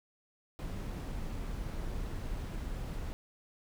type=noise; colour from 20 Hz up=brown; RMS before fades=-38 dBFS; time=0.59-3.13 s; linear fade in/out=0 ms; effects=none